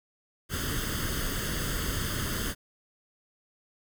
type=noise with comb filter; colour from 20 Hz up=pink; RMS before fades=-31 dBFS; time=0.49-2.55 s; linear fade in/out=50 ms; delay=0.62 ms; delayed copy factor=+0.75; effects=none